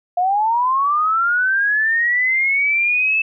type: linear sweep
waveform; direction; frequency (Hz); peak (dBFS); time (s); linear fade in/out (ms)
sine; up; 698.5 to 2637; -14; 0.17-3.22; 5
effects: none